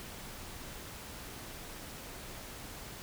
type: silence
effects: pink hiss -46 dBFS RMS until 3.02 s